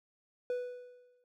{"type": "tone with exponential decay", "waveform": "triangle", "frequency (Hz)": 493.9, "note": "B4", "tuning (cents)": 0, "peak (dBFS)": -28, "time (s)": [0.5, 1.24], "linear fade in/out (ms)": 1, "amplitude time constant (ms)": 160, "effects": []}